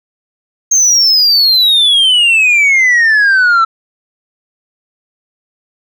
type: exponential sweep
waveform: sine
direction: down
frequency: 6450 to 1318.5 Hz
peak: -3 dBFS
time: 0.71-3.65 s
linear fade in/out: 10 ms
effects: tanh soft clip ceiling -5 dBFS